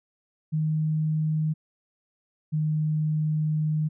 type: tone pair in turn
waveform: sine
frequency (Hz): 155.56 / 154.13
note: D#3 / D#3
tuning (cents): 0 / -16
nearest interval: unison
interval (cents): 16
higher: first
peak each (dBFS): -22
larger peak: neither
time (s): 0.52-1.54 / 2.52-3.89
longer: second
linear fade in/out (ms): 20
effects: none